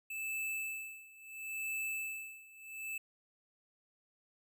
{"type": "tone with tremolo", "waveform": "square", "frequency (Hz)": 2629, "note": "E7", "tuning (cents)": -5, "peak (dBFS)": -36, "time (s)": [0.1, 2.98], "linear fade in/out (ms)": 5, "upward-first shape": "sine", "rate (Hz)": 0.73, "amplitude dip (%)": 90, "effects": []}